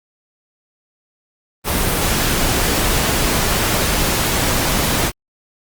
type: noise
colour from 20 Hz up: pink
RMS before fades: -17 dBFS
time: 1.64-5.12 s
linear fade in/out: 50 ms
effects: Opus 32 kbps